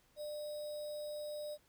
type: tone with sample-and-hold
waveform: sine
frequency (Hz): 597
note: D5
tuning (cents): +28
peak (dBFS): -40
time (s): 0.16-1.58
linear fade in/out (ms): 50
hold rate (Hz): 4410
effects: pink hiss -71 dBFS RMS until 1.68 s